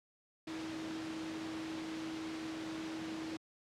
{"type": "tone in noise", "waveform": "sine", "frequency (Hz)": 320, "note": "D#4", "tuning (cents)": 49, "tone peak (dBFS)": -40, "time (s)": [0.47, 3.37], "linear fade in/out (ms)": 5, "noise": "pink", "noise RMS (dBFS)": -45, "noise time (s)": [0.47, 3.37], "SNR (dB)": 2, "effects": ["high-pass 150 Hz 12 dB/octave", "low-pass 5000 Hz 12 dB/octave"]}